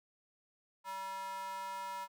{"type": "tone with high-pass filter", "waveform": "square", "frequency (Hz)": 192.8, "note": "G3", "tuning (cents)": -28, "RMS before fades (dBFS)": -42, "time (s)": [0.84, 2.08], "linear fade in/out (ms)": 50, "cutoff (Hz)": 970, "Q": 4.3, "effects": []}